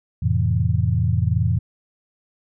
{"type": "chord", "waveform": "sine", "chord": "F major seventh", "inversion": "none", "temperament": "equal", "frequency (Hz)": [87.31, 110, 130.81, 164.81], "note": ["F2", "A2", "C3", "E3"], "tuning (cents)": [0, 0, 0, 0], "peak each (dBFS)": [-21, -20, -24, -25], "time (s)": [0.22, 1.59], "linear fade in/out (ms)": 10, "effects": []}